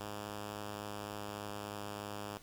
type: tone with pitch glide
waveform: 5% pulse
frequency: 103.83 to 102.99 Hz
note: G#2 to G#2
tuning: 0 to -14 cents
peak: -30 dBFS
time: 0-2.38 s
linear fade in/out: 5 ms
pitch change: -14 cents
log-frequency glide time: 0.45-1.94 s
effects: pink hiss -59 dBFS RMS until 2.42 s